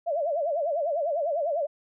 sine tone with vibrato, 622.3 Hz, D#5, in tune, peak -24 dBFS, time 0.06-1.67 s, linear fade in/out 20 ms, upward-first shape sine, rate 10 Hz, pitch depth 190 cents each way, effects none

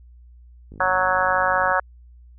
click train, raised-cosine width 3 ms, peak -29 dBFS, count 52, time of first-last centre 0.72-1.716 s, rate 51.2 Hz
harmonic tone, 185 Hz, F#3, in tune, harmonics 3 / 4 / 5 / 6 / 7 / 8 / 9, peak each -25 / -25 / -25 / -25 / -25 / -25 / -25 dBFS, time 0.8-1.8 s, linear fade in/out 5 ms
effects added 60 Hz sine -44 dBFS peak until 2.38 s

